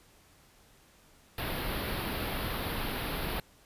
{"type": "band-stop noise", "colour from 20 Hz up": "pink", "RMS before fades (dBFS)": -34, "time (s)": [1.38, 3.4], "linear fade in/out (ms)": 2, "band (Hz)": [4500, 11000], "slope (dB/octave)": 48, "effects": ["pink hiss -61 dBFS RMS until 3.65 s", "resampled to 32000 Hz"]}